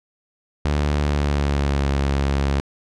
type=tone with pitch glide; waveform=sawtooth; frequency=73.42 to 69.5 Hz; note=D2 to C#2; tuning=0 to +5 cents; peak=-14 dBFS; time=0.65-2.6 s; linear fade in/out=0 ms; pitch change=-95 cents; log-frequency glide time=1-1.88 s; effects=low-pass 6000 Hz 12 dB/octave